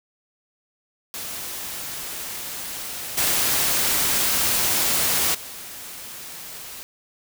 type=noise with level steps; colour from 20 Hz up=white; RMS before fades=-32 / -21 / -37 dBFS; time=1.14-6.83 s; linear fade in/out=0 ms; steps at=3.17 / 5.34 s; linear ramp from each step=10 ms; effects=none